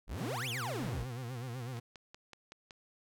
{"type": "exponential two-way sweep", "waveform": "40% pulse", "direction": "up then down", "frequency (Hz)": [36, 3607, 36], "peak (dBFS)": -36, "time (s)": [0.07, 1.06], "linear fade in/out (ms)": 50, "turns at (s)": 0.49}
{"type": "tone with vibrato", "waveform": "40% pulse", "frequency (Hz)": 123.47, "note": "B2", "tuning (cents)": 0, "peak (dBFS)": -38, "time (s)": [0.17, 1.8], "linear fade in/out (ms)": 10, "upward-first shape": "sine", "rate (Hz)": 8, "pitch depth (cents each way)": 120}
{"type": "noise with exponential growth", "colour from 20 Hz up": "brown", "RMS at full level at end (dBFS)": -49, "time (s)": [0.58, 0.9], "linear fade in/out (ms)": 0, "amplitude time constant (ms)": 68}
{"type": "click train", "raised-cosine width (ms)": 0.2, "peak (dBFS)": -32, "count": 6, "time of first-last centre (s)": [1.77, 2.708], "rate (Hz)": 5.33}
{"effects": []}